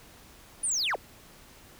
sine linear sweep, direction down, 9820 to 276.2 Hz, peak -23 dBFS, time 0.63-0.96 s, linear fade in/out 10 ms, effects tanh soft clip ceiling -25 dBFS + pink hiss -53 dBFS RMS until 1.79 s

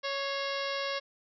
harmonic tone with a mistuned harmonic, 554.4 Hz, C#5, in tune, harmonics 1 / 2 / 3 / 4 / 5 / 6 / 7 / 8 / 9 / 10, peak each -35 / -38 / -40 / -41 / -42 / -43 / -43 / -44 / -45 / -45 dBFS, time 0.03-1 s, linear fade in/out 20 ms, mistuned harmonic 4, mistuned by -60 cents, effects none

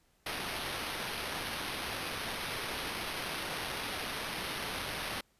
violet noise with sample-and-hold, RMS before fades -38 dBFS, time 0.26-5.21 s, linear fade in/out 5 ms, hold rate 7350 Hz, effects pink hiss -71 dBFS RMS until 5.39 s + resampled to 32000 Hz

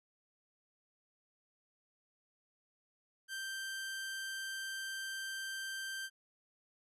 sawtooth tone, 1568 Hz, G6, in tune, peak -36 dBFS, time 3.28-6.1 s, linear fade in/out 50 ms, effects resampled to 32000 Hz

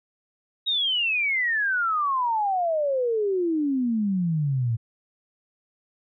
sine exponential sweep, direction down, 3823 to 110.5 Hz, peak -21 dBFS, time 0.66-4.77 s, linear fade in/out 20 ms, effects none

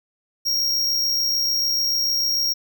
square tone with amplitude modulation, 5588 Hz, F8, in tune, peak -18 dBFS, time 0.45-2.54 s, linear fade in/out 20 ms, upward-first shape sine, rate 66.8 Hz, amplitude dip 30%, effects none

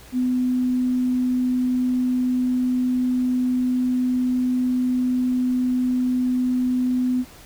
sine tone, 251.7 Hz, B3, 33 cents sharp, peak -18 dBFS, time 0.12-7.25 s, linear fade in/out 50 ms, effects added 60 Hz sine -51 dBFS peak until 7.45 s + pink hiss -46 dBFS RMS until 7.45 s

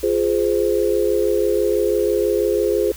sine chord, F minor, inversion none, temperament equal with one note detuned, 349.2 / 415.3 / 514.9 Hz, F4 / Ab4 / C5, 0 / 0 / -28 cents, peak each -21 / -18 / -21 dBFS, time 0.03-2.92 s, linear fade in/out 5 ms, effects added 60 Hz sine -36 dBFS peak until 2.96 s + white hiss -39 dBFS RMS until 2.96 s

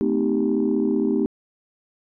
sine chord, A half-diminished seventh, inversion none, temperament equal with one note detuned, 220 / 255.5 / 311.1 / 392 Hz, A3 / C4 / Eb4 / G4, 0 / -41 / 0 / 0 cents, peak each -23 dBFS, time 0.01-1.26 s, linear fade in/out 0 ms, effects tanh soft clip ceiling -11 dBFS

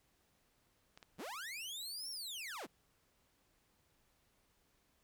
clicks, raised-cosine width 0.2 ms, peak -37 dBFS, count 2, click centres 0.975 / 1.028 s
sawtooth linear two-way sweep, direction up then down, 109.9 to 5588 to 109.9 Hz, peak -40 dBFS, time 1.18-2.67 s, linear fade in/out 20 ms, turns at 2.1 s
effects pink hiss -75 dBFS RMS until 5.03 s

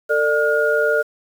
sine tone cluster, 448.6 / 596 / 1426 Hz, A4 / D5 / F6, +34 / +25 / +36 cents, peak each -19 dBFS, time 0.09-1.03 s, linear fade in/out 20 ms, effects 7-bit

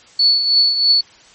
sine tone with tremolo, 4435 Hz, C#8, in tune, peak -8 dBFS, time 0.19-1.01 s, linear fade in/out 5 ms, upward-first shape triangle, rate 3.1 Hz, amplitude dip 65%, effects white hiss -46 dBFS RMS until 1.34 s + MP3 32 kbps

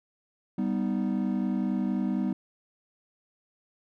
triangle chord, G augmented, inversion none, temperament equal, 196 / 246.9 / 311.1 Hz, G3 / B3 / D#4, 0 / 0 / 0 cents, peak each -26 / -27 / -31 dBFS, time 0.58-2.33 s, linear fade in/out 5 ms, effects tanh soft clip ceiling -15 dBFS

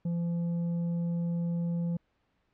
sine tone with tanh clipping, 170.7 Hz, F3, 39 cents flat, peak -29 dBFS, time 0.05-1.97 s, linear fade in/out 5 ms, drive 5 dB, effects pink hiss -74 dBFS RMS until 2.53 s + low-pass 3000 Hz 12 dB/octave

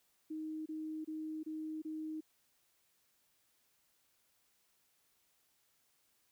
sine tone bursts, 312.7 Hz, D#4, 9 cents sharp, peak -39 dBFS, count 5, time 0.3-2.208 s, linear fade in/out 10 ms, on 360 ms, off 27 ms, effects white hiss -75 dBFS RMS until 6.31 s

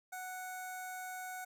15% pulse tone with notch filter, 740 Hz, F#5, in tune, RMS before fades -44 dBFS, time 0.12-1.45 s, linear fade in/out 10 ms, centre 3000 Hz, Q 0.77, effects none

